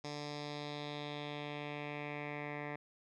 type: tone with low-pass filter sweep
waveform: 10% pulse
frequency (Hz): 147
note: D3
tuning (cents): +2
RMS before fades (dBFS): -43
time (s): 0.04-2.76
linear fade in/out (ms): 5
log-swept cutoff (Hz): 5400 to 1900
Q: 3
effects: none